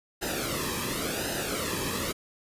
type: noise with flanger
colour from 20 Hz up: pink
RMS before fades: -31 dBFS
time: 0.21-2.13 s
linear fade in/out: 20 ms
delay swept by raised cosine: 0.88 to 1.42 ms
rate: 0.92 Hz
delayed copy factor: -0.75
effects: resampled to 32000 Hz